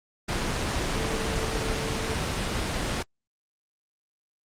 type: tone in noise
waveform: sine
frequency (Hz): 444.4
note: A4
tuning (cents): +17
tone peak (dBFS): -33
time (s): 0.95-2.16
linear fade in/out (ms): 10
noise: pink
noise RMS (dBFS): -27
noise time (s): 0.28-3.03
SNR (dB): -9
effects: low-pass 7000 Hz 12 dB/octave + Opus 32 kbps